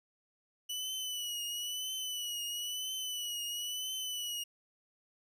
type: tone with vibrato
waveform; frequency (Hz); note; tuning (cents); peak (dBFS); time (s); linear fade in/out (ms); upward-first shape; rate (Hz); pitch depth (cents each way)
sawtooth; 2960; F#7; 0; -33; 0.69-4.44; 10; triangle; 1; 64
effects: none